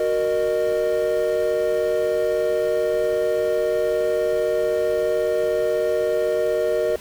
triangle chord, D# minor, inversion first, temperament equal with one note detuned, 370 / 466.2 / 613 Hz, F#4 / A#4 / D#5, 0 / 0 / -26 cents, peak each -24 / -20 / -20 dBFS, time 0-6.96 s, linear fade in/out 2 ms, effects pink hiss -42 dBFS RMS until 7 s

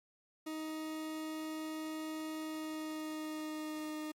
40% pulse tone with pitch glide, 313.4 to 307.1 Hz, D#4 to D#4, +13 to -23 cents, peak -38 dBFS, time 0.46-4.12 s, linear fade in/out 10 ms, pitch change -36 cents, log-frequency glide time 2.41-3.98 s, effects MP3 64 kbps

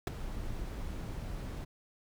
brown noise with ADSR envelope, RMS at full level -21 dBFS, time 0.07-1.65 s, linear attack 3 ms, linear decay 13 ms, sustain -18 dB, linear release 13 ms, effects none

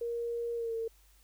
sine tone with pitch glide, 469.9 to 453.6 Hz, A#4 to A#4, +14 to -47 cents, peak -32 dBFS, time 0.01-0.88 s, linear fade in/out 5 ms, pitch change -61 cents, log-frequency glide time 0.55-0.74 s, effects added 50 Hz sine -61 dBFS peak until 1.23 s + white hiss -66 dBFS RMS until 1.23 s

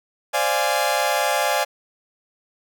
sawtooth chord, D half-diminished seventh, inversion third, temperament equal with one note detuned, 523.3 / 587.3 / 692 / 830.6 Hz, C5 / D5 / F5 / Ab5, 0 / 0 / -16 / 0 cents, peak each -23 / -20 / -21 / -19 dBFS, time 0.33-1.65 s, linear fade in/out 20 ms, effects none

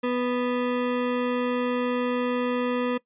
square ring-modulated tone, 370.4 Hz, F#4, 2 cents sharp, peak -21 dBFS, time 0.03-2.98 s, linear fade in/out 10 ms, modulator 123 Hz, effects noise-tail reverb RT60 0.1 s tail -20 dB re dry + resampled to 8000 Hz

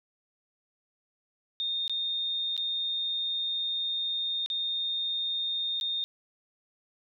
sine tone with dropouts, 3662 Hz, A#7, 32 cents flat, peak -28 dBFS, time 1.6-6.04 s, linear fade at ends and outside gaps 0 ms, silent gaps 1.879-1.896 / 2.566-2.577 / 4.461-4.501 / 5.8-5.811 s, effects none

